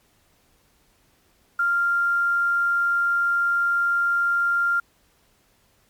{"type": "tone with quantisation", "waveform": "sine", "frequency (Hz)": 1393, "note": "F6", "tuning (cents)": -5, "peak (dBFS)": -18, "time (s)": [1.59, 4.8], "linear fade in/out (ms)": 5, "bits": 8, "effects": ["pink hiss -62 dBFS RMS until 5.89 s", "MP3 96 kbps"]}